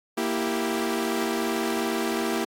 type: chord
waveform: sawtooth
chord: E diminished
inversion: second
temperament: equal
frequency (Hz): 233.1 / 329.6 / 392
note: Bb3 / E4 / G4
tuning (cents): 0 / 0 / 0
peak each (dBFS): -25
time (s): 0.17-2.45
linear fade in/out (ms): 10
effects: AAC 64 kbps